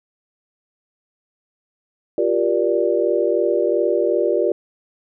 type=chord; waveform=sine; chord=G minor seventh; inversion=third; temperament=equal with one note detuned; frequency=349.2 / 392 / 473.8 / 587.3 Hz; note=F4 / G4 / Bb4 / D5; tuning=0 / 0 / +28 / 0 cents; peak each=-21 dBFS; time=2.18-4.52 s; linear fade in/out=2 ms; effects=none